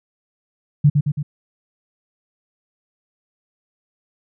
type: tone with echo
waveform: sine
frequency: 146.2 Hz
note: D3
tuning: 7 cents flat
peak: -8 dBFS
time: 0.84-0.9 s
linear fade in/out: 10 ms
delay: 110 ms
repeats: 3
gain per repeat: -4 dB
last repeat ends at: 1.23 s
effects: none